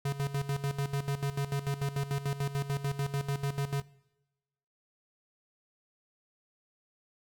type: tone with tremolo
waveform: square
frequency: 140 Hz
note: C#3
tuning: 18 cents sharp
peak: -29 dBFS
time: 0.05-3.82 s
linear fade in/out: 5 ms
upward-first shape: square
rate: 6.8 Hz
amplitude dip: 75%
effects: noise-tail reverb RT60 1.0 s tail -22 dB re dry